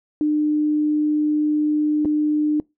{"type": "tone with dropouts", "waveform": "sine", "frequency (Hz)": 301.3, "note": "D4", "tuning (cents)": 44, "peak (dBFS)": -16, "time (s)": [0.21, 2.6], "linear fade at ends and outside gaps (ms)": 1, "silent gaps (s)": [2.049, 2.055], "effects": ["noise-tail reverb RT60 0.2 s tail -24 dB re dry"]}